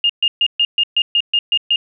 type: tone bursts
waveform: sine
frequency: 2831 Hz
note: F7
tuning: 23 cents sharp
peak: -11 dBFS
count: 10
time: 0.04-1.76 s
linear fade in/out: 2 ms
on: 55 ms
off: 130 ms
effects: none